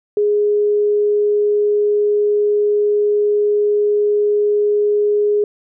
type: tone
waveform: sine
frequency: 415.3 Hz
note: G#4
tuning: in tune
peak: -12 dBFS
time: 0.17-5.44 s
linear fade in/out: 2 ms
effects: none